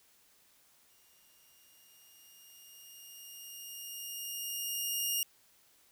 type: tone with exponential growth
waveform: 10% pulse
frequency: 2836 Hz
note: F7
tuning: 26 cents sharp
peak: -21 dBFS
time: 0.9-5.23 s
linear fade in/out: 1 ms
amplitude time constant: 940 ms
effects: white hiss -66 dBFS RMS until 5.91 s